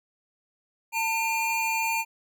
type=tone pair together; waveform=square; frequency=900.5 / 2404 Hz; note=A5 / D7; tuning=+40 / +40 cents; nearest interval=octave + perfect fourth; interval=1700 cents; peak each=-28 dBFS; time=0.92-2.05 s; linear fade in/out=50 ms; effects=none